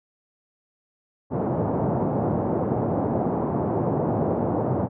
pink band-pass noise, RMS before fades -24 dBFS, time 1.3-4.89 s, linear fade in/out 50 ms, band 110 to 820 Hz, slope 24 dB/octave, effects none

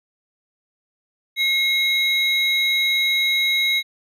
triangle tone pair together, 2154 / 3835 Hz, C7 / A#7, +50 / +48 cents, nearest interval minor seventh, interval 998 cents, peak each -18 / -18 dBFS, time 1.36-3.83 s, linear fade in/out 50 ms, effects none

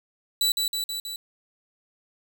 sawtooth tone with echo, 3951 Hz, B7, in tune, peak -17 dBFS, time 0.41-0.52 s, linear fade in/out 2 ms, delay 160 ms, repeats 4, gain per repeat -3 dB, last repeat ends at 1.16 s, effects none

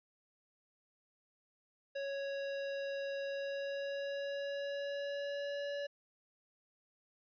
square tone with pitch glide, 554.4 to 570.6 Hz, C#5 to C#5, 0 to +50 cents, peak -38 dBFS, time 1.95-5.87 s, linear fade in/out 10 ms, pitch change +50 cents, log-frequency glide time 3.24-5.73 s, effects resampled to 11025 Hz

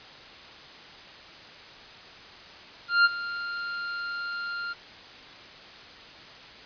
45% pulse tone with ADSR envelope, 1396.9 Hz, F6, in tune, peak -15 dBFS, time 2.88-4.74 s, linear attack 170 ms, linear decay 29 ms, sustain -16 dB, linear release 21 ms, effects white hiss -46 dBFS RMS until 6.65 s + resampled to 11025 Hz

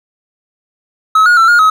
triangle tone with pitch steps, 1286 / 1439 / 1340 / 1424 / 1275 Hz, E6 / F#6 / E6 / F6 / D#6, -43 / -49 / +28 / +33 / +42 cents, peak -3 dBFS, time 1.15-1.7 s, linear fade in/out 5 ms, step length 110 ms, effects none

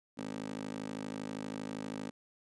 15% pulse tone with high-pass filter, 52.6 Hz, G#1, 23 cents sharp, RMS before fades -41 dBFS, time 0.17-2.11 s, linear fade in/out 20 ms, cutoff 270 Hz, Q 2.8, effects resampled to 22050 Hz

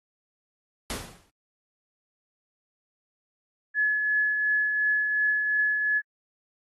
pink noise with exponential decay, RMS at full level -29 dBFS, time 0.9-1.3 s, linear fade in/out 1 ms, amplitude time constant 86 ms
sine tone with tremolo, 1705 Hz, G#6, 45 cents sharp, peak -20 dBFS, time 3.74-6.02 s, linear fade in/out 50 ms, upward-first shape triangle, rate 2.8 Hz, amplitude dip 40%
effects AAC 32 kbps

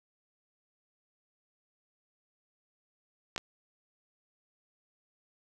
clicks, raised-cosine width 0.2 ms, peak -17 dBFS, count 2, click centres 3.362 / 3.379 s, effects none

